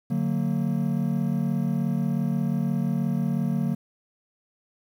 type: chord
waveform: triangle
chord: D augmented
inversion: none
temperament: just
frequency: 146.83 / 183.54 / 229.4 Hz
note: D3 / F#3 / A#3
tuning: 0 / -14 / -28 cents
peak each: -25 dBFS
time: 0.1-3.75 s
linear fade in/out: 10 ms
effects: 9-bit